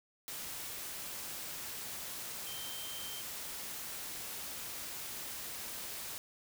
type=tone in noise; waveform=sine; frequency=3136 Hz; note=G7; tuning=in tune; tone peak=-46 dBFS; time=2.47-3.21 s; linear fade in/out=0 ms; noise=white; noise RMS=-43 dBFS; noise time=0.28-6.18 s; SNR=-6 dB; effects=none